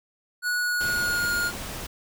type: tone with pitch glide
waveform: square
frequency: 1464 to 1425.6 Hz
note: F#6 to F6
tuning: -19 to +35 cents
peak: -24 dBFS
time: 0.42-1.52 s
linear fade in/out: 50 ms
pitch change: -46 cents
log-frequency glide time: 0.62-1.3 s
type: noise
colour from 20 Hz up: pink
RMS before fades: -35 dBFS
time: 0.8-1.87 s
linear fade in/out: 10 ms
effects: none

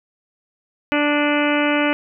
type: harmonic tone with a mistuned harmonic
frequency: 293.7 Hz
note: D4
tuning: in tune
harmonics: 1 / 2 / 3 / 4 / 5 / 6 / 7 / 8 / 9 / 10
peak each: -19 / -22 / -27 / -28 / -25 / -31 / -27 / -28 / -28 / -30 dBFS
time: 0.92-1.93 s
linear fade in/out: 0 ms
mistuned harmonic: 9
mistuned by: -39 cents
effects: none

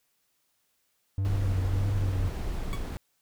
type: tone with vibrato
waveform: triangle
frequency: 96.2 Hz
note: G2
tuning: 32 cents flat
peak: -23 dBFS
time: 1.18-2.28 s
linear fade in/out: 0 ms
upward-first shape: triangle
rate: 1.7 Hz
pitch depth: 63 cents each way
type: noise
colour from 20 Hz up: brown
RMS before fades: -32 dBFS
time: 1.25-2.97 s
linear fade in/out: 0 ms
type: tone with exponential decay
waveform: 20% pulse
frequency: 1125 Hz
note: C#6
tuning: 25 cents sharp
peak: -28 dBFS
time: 2.73-2.83 s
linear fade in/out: 0 ms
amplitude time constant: 20 ms
effects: white hiss -73 dBFS RMS until 3.21 s

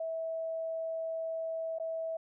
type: tone with dropouts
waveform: sine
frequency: 651 Hz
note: E5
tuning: 22 cents flat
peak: -33 dBFS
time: 0-2.17 s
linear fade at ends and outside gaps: 5 ms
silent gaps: 1.786-1.798 s
effects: none

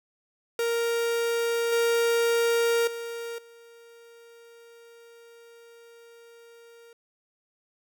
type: tone with level steps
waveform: 45% pulse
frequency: 466.2 Hz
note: A#4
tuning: in tune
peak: -24 / -21 / -33 / -49 dBFS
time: 0.59-6.93 s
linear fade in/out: 2 ms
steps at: 1.72 / 2.87 / 3.38 s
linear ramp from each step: 5 ms
effects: none

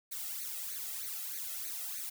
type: noise with flanger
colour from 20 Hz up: blue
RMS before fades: -40 dBFS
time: 0.11-2.1 s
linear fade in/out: 10 ms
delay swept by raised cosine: 0.47 to 1.57 ms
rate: 3.2 Hz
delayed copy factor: +1
effects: none

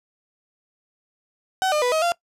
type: tone with pitch steps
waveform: 35% pulse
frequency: 757 / 604 / 493.6 / 633 / 691 Hz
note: F#5 / D5 / B4 / D#5 / F5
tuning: +39 / +48 / -1 / +30 / -19 cents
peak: -17 dBFS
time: 1.62-2.12 s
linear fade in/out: 0 ms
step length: 100 ms
effects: noise-tail reverb RT60 0.1 s tail -21 dB re dry + low-pass 10000 Hz 12 dB/octave

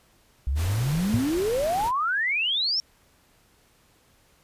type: exponential sweep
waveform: sine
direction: up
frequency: 62.5 to 5588 Hz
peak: -22 dBFS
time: 0.47-2.8 s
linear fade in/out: 0 ms
type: noise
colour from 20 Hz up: pink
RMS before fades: -35 dBFS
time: 0.55-1.92 s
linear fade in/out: 50 ms
type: tone with exponential decay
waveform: sine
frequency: 110 Hz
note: A2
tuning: in tune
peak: -16 dBFS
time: 1.14-1.3 s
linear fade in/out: 0 ms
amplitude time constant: 33 ms
effects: pink hiss -61 dBFS RMS until 4.43 s + resampled to 32000 Hz

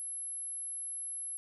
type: tone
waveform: sine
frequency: 11040 Hz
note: F9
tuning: 21 cents flat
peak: -37 dBFS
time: 0-1.37 s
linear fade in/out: 0 ms
effects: none

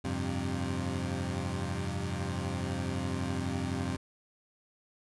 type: chord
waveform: 20% pulse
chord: F suspended second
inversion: none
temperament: equal with one note detuned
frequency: 87.31 / 99.25 / 130.81 Hz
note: F2 / G2 / C3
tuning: 0 / +22 / 0 cents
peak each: -30 / -32 / -32 dBFS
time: 0.04-3.97 s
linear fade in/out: 10 ms
effects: resampled to 24000 Hz

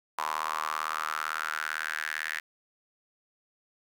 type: tone with high-pass filter sweep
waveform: sawtooth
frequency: 77.78 Hz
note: D#2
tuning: in tune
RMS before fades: -33 dBFS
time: 0.18-2.4 s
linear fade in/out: 5 ms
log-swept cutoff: 1000 to 1800 Hz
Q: 5.7
effects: none

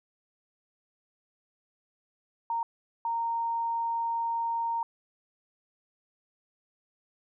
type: tone bursts at uneven times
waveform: sine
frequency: 925 Hz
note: A#5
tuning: 14 cents flat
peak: -27 dBFS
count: 2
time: 2.5-2.63 / 3.05-4.83 s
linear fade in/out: 2 ms
effects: none

